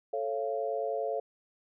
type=chord; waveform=sine; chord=A augmented; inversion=none; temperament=just; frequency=440 / 550 / 687.5 Hz; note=A4 / C#5 / E#5; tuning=0 / -14 / -27 cents; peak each=-34 dBFS; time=0.13-1.2 s; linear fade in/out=5 ms; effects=none